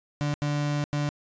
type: tone bursts at uneven times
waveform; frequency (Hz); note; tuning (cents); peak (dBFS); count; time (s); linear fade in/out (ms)
35% pulse; 146.4; D3; -5; -23; 3; 0.21-0.34 / 0.42-0.84 / 0.93-1.09; 0
effects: resampled to 16000 Hz